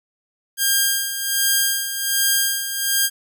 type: tone with tremolo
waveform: 5% pulse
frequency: 1608 Hz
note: G6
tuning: 44 cents sharp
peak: -4 dBFS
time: 0.57-3.1 s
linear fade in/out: 50 ms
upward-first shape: sine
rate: 1.3 Hz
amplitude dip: 65%
effects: none